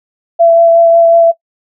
sine tone with vibrato, 671 Hz, E5, 31 cents sharp, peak -3 dBFS, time 0.39-1.32 s, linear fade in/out 20 ms, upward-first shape triangle, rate 5.5 Hz, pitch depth 13 cents each way, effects noise-tail reverb RT60 0.1 s tail -18 dB re dry

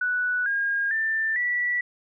sine tone with pitch steps, 1480 / 1623.3 / 1780.5 / 1952.9 Hz, F#6 / G#6 / A6 / B6, 0 / -40 / +20 / -20 cents, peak -22 dBFS, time 0.01-1.81 s, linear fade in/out 5 ms, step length 450 ms, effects none

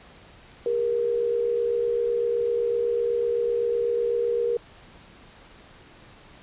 sine tone pair together, 404.6 / 472.5 Hz, G#4 / A#4, -45 / +23 cents, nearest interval minor third, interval 268 cents, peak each -29 / -22 dBFS, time 0.66-4.57 s, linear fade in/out 2 ms, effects pink hiss -50 dBFS RMS until 6.42 s + resampled to 8000 Hz

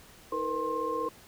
sine tone cluster, 318.8 / 458.9 / 494.9 / 1061 Hz, D#4 / A#4 / B4 / C6, +42 / -27 / +4 / +24 cents, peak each -38 / -34 / -35 / -32 dBFS, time 0.32-1.09 s, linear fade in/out 5 ms, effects pink hiss -54 dBFS RMS until 1.27 s

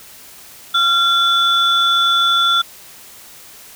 sine tone pair together, 1376 / 3467 Hz, F6 / A7, -26 / -26 cents, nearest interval octave + major third, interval 1600 cents, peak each -13 dBFS, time 0.74-2.62 s, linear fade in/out 10 ms, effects tanh soft clip ceiling -6 dBFS + white hiss -40 dBFS RMS until 3.75 s

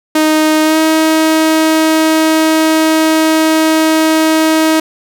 sawtooth tone with pitch glide, 311.1 to 317.1 Hz, D#4 to D#4, 0 to +33 cents, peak -4 dBFS, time 0.15-4.8 s, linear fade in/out 5 ms, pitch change +33 cents, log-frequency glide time 0.63-0.78 s, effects none

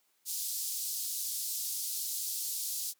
white band-pass noise, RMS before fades -36 dBFS, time 0.25-2.94 s, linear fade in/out 50 ms, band 4300 to 16000 Hz, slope 24 dB/octave, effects white hiss -73 dBFS RMS until 2.99 s + high-pass 200 Hz 12 dB/octave

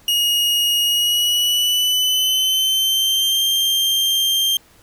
40% pulse tone with pitch glide, 2874 to 3171 Hz, F7 to G7, +49 to +19 cents, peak -14 dBFS, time 0.08-4.57 s, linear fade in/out 2 ms, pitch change +170 cents, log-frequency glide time 0.85-3.43 s, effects pink hiss -51 dBFS RMS until 4.82 s

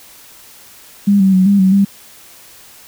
sine tone with pitch steps, 201.6 / 192 / 186.4 / 200.5 / 188.9 / 198.2 Hz, G3 / G3 / F#3 / G3 / F#3 / G3, +49 / -36 / +13 / +39 / +36 / +19 cents, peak -7 dBFS, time 1.07-1.85 s, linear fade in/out 10 ms, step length 130 ms, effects white hiss -41 dBFS RMS until 2.87 s

